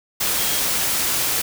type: tone in noise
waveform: sine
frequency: 3258 Hz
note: G#7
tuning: 34 cents flat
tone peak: -31 dBFS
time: 0.38-0.6 s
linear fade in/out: 10 ms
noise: white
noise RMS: -21 dBFS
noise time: 0.2-1.42 s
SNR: -13 dB
effects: none